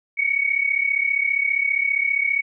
sine tone pair together, 2217 / 2252 Hz, C#7 / C#7, 0 / +27 cents, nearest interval unison, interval 27 cents, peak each -21 dBFS, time 0.17-2.42 s, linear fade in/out 20 ms, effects none

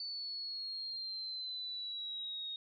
sine exponential sweep, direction down, 4503 to 3729 Hz, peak -39 dBFS, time 0-2.56 s, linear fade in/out 2 ms, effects none

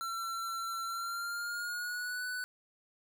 square tone with pitch glide, 1352 to 1491.5 Hz, E6 to F#6, +43 to +13 cents, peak -36 dBFS, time 0.01-2.44 s, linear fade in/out 0 ms, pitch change +170 cents, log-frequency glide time 0.85-2.25 s, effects none

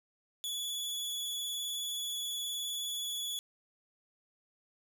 sawtooth tone with vibrato, 3414 Hz, G#7, 47 cents sharp, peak -32 dBFS, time 0.44-3.39 s, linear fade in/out 0 ms, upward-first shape square, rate 19 Hz, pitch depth 20 cents each way, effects none

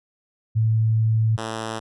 sine / 5% pulse tone pair in turn, 111 / 111.55 Hz, A2 / A2, +16 / +24 cents, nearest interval unison, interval 8 cents, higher second, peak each -16 dBFS, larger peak neither, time 0.55-1.37 / 1.37-1.8 s, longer first, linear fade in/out 20 ms, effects resampled to 24000 Hz

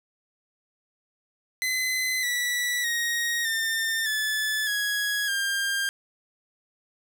sawtooth tone with pitch steps, 2033 / 1953.6 / 1877.2 / 1803.9 / 1733.4 / 1665.7 / 1600.6 Hz, B6 / B6 / A#6 / A6 / A6 / G#6 / G6, +50 / -19 / +12 / +43 / -26 / +5 / +36 cents, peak -21 dBFS, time 1.62-5.89 s, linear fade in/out 0 ms, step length 610 ms, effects none

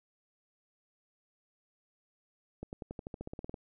accelerating click train, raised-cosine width 2 ms, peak -27 dBFS, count 14, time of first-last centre 2.63-3.542 s, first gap 99 ms, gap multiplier 0.94, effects none

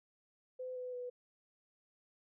sine tone with pitch steps, 509 / 501.4 / 493.9 Hz, C5 / B4 / B4, -48 / +26 / 0 cents, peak -40 dBFS, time 0.59-1.1 s, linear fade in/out 10 ms, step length 170 ms, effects none

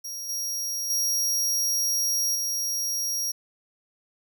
sawtooth tone with level steps, 5640 Hz, F8, 16 cents sharp, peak -30 / -25 / -20 / -23 dBFS, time 0.04-3.32 s, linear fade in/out 10 ms, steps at 0.29 / 0.9 / 2.35 s, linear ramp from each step 2 ms, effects none

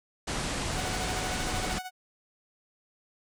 pink low-pass noise, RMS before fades -32 dBFS, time 0.27-1.79 s, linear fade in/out 10 ms, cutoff 9600 Hz, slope 48 dB/octave
sawtooth tone with tremolo, 740 Hz, F#5, in tune, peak -30 dBFS, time 0.7-1.91 s, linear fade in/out 50 ms, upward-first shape sine, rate 13 Hz, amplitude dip 70%
effects none

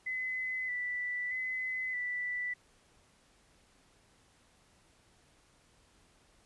sine tone with vibrato, 2000 Hz, B6, 21 cents sharp, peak -33 dBFS, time 0.06-2.54 s, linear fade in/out 10 ms, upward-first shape square, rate 0.8 Hz, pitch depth 23 cents each way, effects pink hiss -66 dBFS RMS until 6.45 s + resampled to 24000 Hz

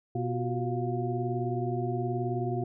sine tone cluster, 122.9 / 244.5 / 356 / 374.9 / 706 Hz, B2 / B3 / F4 / F#4 / F5, -8 / -17 / +33 / +23 / +19 cents, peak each -31 / -37 / -35 / -35 / -36 dBFS, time 0.15-2.64 s, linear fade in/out 5 ms, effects none

